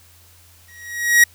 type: tone with exponential growth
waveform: 45% pulse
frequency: 1900 Hz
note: A#6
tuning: 33 cents sharp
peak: -6 dBFS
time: 0.68-1.24 s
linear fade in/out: 5 ms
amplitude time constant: 120 ms
effects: added 86 Hz sine -51 dBFS peak until 1.34 s + white hiss -51 dBFS RMS until 1.34 s